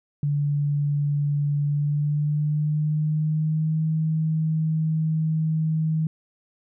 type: tone with pitch glide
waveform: sine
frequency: 145 to 158.12 Hz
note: D3 to D#3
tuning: -22 to +28 cents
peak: -20 dBFS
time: 0.23-6.07 s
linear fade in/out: 2 ms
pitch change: +150 cents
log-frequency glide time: 1.63-3.83 s
effects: none